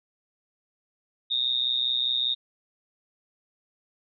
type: tone with amplitude modulation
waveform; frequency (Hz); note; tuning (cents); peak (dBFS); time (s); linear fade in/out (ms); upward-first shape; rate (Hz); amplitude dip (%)
sine; 3691; A#7; -18; -19; 1.3-2.35; 20; sine; 125; 90
effects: none